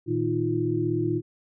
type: tone cluster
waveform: sine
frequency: 116.3 / 158.3 / 312.5 / 348.6 Hz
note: A#2 / D#3 / D#4 / F4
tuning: -4 / +30 / +8 / -3 cents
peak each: -29 / -32 / -28 / -26 dBFS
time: 0.06-1.22 s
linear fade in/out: 50 ms
effects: none